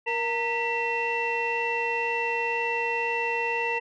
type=tone cluster; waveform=sine; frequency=469.5 / 918 / 1960 / 2701 Hz; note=A#4 / A#5 / B6 / E7; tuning=+12 / -27 / -14 / +42 cents; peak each=-30 / -29 / -31 / -28 dBFS; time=0.06-3.8 s; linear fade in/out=20 ms; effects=tanh soft clip ceiling -17 dBFS